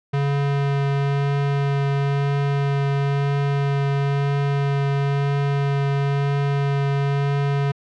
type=tone with vibrato; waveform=square; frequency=140.5 Hz; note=C#3; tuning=24 cents sharp; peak=-19 dBFS; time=0.13-7.72 s; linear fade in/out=10 ms; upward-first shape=triangle; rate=1 Hz; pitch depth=10 cents each way; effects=low-pass 3000 Hz 12 dB/octave